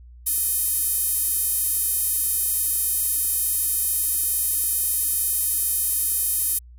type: tone with high-pass filter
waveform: sawtooth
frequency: 622.3 Hz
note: D#5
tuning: in tune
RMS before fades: -23 dBFS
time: 0.26-6.59 s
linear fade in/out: 10 ms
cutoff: 11000 Hz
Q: 2.3
effects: added 60 Hz sine -42 dBFS peak until 6.78 s